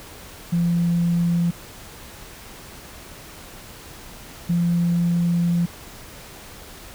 sine tone pair in turn, 171.5 / 172.18 Hz, F3 / F3, -31 / -24 cents, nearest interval unison, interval 7 cents, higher second, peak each -16 dBFS, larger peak neither, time 0.52-1.51 / 4.49-5.66 s, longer second, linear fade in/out 10 ms, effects tanh soft clip ceiling -12 dBFS + pink hiss -41 dBFS RMS until 6.94 s

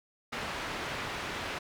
white low-pass noise, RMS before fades -37 dBFS, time 0.32-1.59 s, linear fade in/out 10 ms, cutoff 2300 Hz, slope 12 dB/octave, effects none

